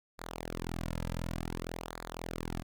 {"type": "tone with flanger", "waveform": "sawtooth", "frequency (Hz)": 42, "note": "E1", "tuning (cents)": 33, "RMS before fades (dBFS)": -39, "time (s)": [0.18, 2.63], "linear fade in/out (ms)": 20, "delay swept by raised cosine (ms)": [0.34, 2.74], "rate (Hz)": 0.55, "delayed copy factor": -0.85, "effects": []}